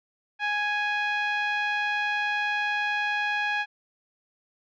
10% pulse tone with low-pass filter, 830.6 Hz, G#5, in tune, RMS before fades -27 dBFS, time 0.39-3.66 s, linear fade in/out 50 ms, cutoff 2100 Hz, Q 1.6, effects none

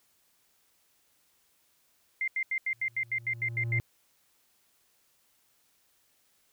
sine tone bursts, 2093 Hz, C7, in tune, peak -27 dBFS, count 11, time 2.21-3.788 s, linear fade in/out 2 ms, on 68 ms, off 83 ms
triangle tone with exponential growth, 116.54 Hz, A#2, in tune, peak -24 dBFS, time 2.69-3.8 s, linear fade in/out 0 ms, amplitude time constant 240 ms
effects white hiss -69 dBFS RMS until 6.52 s

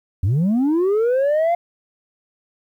sine linear sweep, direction up, 82.41 to 702 Hz, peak -12 dBFS, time 0.23-1.55 s, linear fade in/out 5 ms, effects tanh soft clip ceiling -14 dBFS + 9-bit

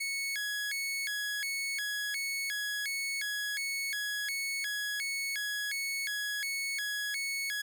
sawtooth tone with vibrato, 1923 Hz, B6, 47 cents flat, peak -29 dBFS, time 0-7.62 s, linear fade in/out 10 ms, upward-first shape square, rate 1.4 Hz, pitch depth 240 cents each way, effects none

